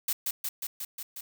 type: noise with echo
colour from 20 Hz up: blue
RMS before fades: -28 dBFS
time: 0.08-0.13 s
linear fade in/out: 5 ms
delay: 180 ms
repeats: 6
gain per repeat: -2 dB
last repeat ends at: 1.21 s
effects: none